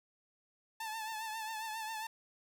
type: tone with vibrato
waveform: sawtooth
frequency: 880 Hz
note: A5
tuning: in tune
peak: -35 dBFS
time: 0.8-2.07 s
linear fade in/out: 5 ms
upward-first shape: triangle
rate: 7.4 Hz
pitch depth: 59 cents each way
effects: 11-bit